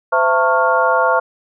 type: tone cluster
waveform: sine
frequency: 513 / 668 / 900 / 1103 / 1402 Hz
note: C5 / E5 / A5 / C#6 / F6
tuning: -34 / +23 / +39 / -9 / +6 cents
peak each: -18 dBFS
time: 0.12-1.2 s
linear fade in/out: 10 ms
effects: none